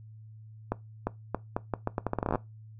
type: accelerating click train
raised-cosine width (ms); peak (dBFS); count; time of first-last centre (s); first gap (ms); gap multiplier
1; -14; 18; 0.72-2.356; 350; 0.79
effects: noise-tail reverb RT60 0.2 s tail -19 dB re dry + added 109 Hz sine -46 dBFS peak until 2.79 s